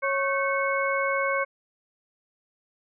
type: harmonic tone with a mistuned harmonic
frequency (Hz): 549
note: C#5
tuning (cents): -17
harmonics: 1 / 2 / 3 / 4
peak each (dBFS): -27 / -28 / -30 / -29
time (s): 0.02-1.45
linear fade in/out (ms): 20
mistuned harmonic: 3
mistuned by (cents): -120
effects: none